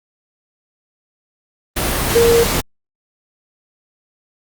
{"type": "tone in noise", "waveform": "sine", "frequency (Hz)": 466.2, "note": "A#4", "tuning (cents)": 0, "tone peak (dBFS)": -9, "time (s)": [2.15, 2.44], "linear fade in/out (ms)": 10, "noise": "pink", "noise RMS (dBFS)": -18, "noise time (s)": [1.76, 2.61], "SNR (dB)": 6, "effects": ["Opus 32 kbps"]}